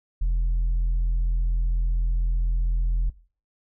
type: tone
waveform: sine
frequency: 42.13 Hz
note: E1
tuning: 38 cents sharp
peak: -17 dBFS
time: 0.21-3.1 s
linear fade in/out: 10 ms
effects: noise-tail reverb RT60 0.4 s tail -20 dB re dry + tanh soft clip ceiling -19 dBFS